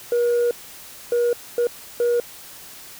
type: tone bursts at uneven times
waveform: sine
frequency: 478.4 Hz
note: A#4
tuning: 45 cents sharp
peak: -14 dBFS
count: 4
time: 0.12-0.51 / 1.12-1.33 / 1.58-1.67 / 2-2.2 s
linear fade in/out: 2 ms
effects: tanh soft clip ceiling -15 dBFS + white hiss -41 dBFS RMS until 2.99 s